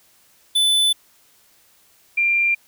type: tone pair in turn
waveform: square / sine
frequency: 3500 / 2381 Hz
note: A7 / D7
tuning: -10 / +23 cents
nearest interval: perfect fifth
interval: 667 cents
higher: first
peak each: -15 dBFS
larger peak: neither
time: 0.55-0.93 / 2.17-2.55 s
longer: neither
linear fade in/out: 10 ms
effects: white hiss -56 dBFS RMS until 2.67 s